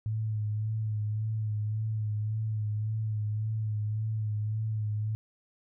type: tone with vibrato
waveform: sine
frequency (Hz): 107.8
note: A2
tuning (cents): -35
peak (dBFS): -28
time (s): 0.06-5.15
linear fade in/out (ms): 0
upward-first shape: sine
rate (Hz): 1.8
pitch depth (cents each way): 35
effects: none